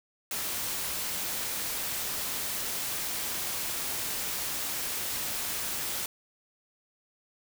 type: noise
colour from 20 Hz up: white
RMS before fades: -33 dBFS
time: 0.31-6.06 s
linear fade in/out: 2 ms
effects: none